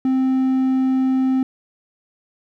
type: tone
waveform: triangle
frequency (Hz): 261.6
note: C4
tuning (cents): 0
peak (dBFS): -13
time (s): 0.05-1.43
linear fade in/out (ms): 2
effects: none